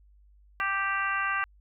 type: harmonic tone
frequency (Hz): 392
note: G4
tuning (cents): 0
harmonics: 2 / 3 / 4 / 5 / 6 / 7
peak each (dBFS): -39 / -30 / -30 / -34 / -40 / -36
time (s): 0.6-1.44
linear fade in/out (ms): 0
effects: added 50 Hz sine -55 dBFS peak until 1.6 s